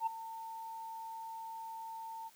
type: tone with ADSR envelope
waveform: sine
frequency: 900 Hz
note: A5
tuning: 39 cents sharp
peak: -27 dBFS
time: 0-2.3 s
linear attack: 67 ms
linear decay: 9 ms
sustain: -15 dB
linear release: 30 ms
effects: tanh soft clip ceiling -27 dBFS + white hiss -63 dBFS RMS until 2.35 s